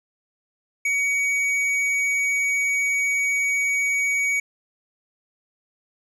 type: tone with hard clipping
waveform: sine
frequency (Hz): 2254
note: C#7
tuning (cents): +28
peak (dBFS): -21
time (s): 0.85-4.4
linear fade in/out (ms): 5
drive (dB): 7
effects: none